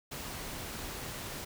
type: noise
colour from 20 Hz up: pink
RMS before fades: -41 dBFS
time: 0.11-1.45 s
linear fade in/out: 10 ms
effects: none